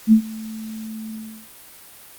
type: tone with ADSR envelope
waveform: sine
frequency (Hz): 220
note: A3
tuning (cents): 0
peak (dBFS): -6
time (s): 0.07-1.48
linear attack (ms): 54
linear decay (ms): 87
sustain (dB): -23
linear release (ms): 330
effects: white hiss -44 dBFS RMS until 2.18 s + Opus 48 kbps